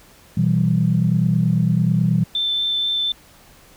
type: chord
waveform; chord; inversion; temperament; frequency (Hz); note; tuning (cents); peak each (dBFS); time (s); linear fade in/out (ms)
sine; E minor; second; equal with one note detuned; 123.47 / 164.81 / 193.97; B2 / E3 / G3; 0 / 0 / -18; -19 / -17 / -20; 0.37-2.24; 5
type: tone with vibrato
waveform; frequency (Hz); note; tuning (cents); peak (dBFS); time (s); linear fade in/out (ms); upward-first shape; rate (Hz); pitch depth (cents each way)
sine; 3544; A7; +12; -18; 2.35-3.12; 2; triangle; 4.1; 8
effects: tanh soft clip ceiling -5 dBFS + pink hiss -49 dBFS RMS until 3.76 s